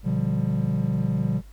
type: chord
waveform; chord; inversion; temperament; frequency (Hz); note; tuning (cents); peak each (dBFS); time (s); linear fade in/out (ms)
triangle; G dominant seventh; first; just; 122.5 / 147 / 176.4 / 196; B2 / D3 / F3 / G3; -14 / +2 / +18 / 0; -25; 0.03-1.42; 50
effects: added 50 Hz sine -42 dBFS peak until 1.52 s + pink hiss -58 dBFS RMS until 1.52 s